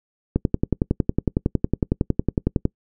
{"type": "click train", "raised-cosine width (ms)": 3, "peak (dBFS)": -5, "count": 26, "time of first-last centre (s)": [0.36, 2.654], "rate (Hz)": 10.9, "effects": ["noise-tail reverb RT60 0.1 s tail -25 dB re dry"]}